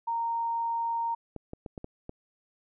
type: tone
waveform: sine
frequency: 926 Hz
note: A#5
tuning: 12 cents flat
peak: -27 dBFS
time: 0.07-1.15 s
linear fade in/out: 10 ms
type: clicks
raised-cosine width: 2 ms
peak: -25 dBFS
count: 6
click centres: 1.363 / 1.534 / 1.662 / 1.778 / 1.844 / 2.094 s
effects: none